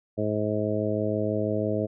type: harmonic tone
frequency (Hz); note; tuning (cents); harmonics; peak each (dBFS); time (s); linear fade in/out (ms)
106.1; G#2; +38; 1 / 2 / 3 / 4 / 5 / 6; -31 / -31 / -31 / -31 / -31 / -31; 0.17-1.87; 20
effects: none